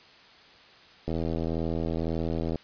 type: click train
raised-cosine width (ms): 2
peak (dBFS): -17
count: 122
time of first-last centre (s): 1.08-2.557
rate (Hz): 81.9
effects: white hiss -53 dBFS RMS until 2.63 s + resampled to 11025 Hz

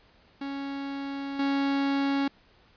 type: tone with level steps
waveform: 45% pulse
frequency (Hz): 277.2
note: C#4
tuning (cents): 0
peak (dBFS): -32 / -24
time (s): 0.41-2.28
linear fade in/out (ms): 5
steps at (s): 1.39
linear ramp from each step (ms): 5
effects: pink hiss -60 dBFS RMS until 2.76 s + resampled to 11025 Hz

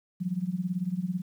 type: tone with tremolo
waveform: sine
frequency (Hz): 181.1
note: F#3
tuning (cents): -37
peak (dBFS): -24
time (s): 0.2-1.22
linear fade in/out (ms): 20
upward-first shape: sine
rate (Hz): 18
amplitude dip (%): 85
effects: 10-bit

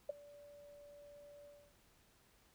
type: tone with ADSR envelope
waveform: sine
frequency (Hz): 579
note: D5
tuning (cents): -25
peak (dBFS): -33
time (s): 0.09-1.74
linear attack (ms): 6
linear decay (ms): 14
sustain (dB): -22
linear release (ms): 270
effects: pink hiss -70 dBFS RMS until 2.54 s

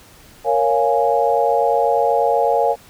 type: chord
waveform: sine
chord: Bb minor seventh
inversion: none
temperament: equal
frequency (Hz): 466.2 / 554.4 / 698.5 / 830.6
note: Bb4 / Db5 / F5 / Ab5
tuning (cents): 0 / 0 / 0 / 0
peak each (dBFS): -19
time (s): 0.44-2.76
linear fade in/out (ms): 50
effects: pink hiss -46 dBFS RMS until 2.89 s

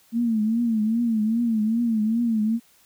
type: tone with vibrato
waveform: sine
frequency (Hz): 225.2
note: A3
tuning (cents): +40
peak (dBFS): -19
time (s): 0.12-2.6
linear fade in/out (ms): 50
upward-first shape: triangle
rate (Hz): 2.5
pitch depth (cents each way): 120
effects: white hiss -58 dBFS RMS until 2.85 s

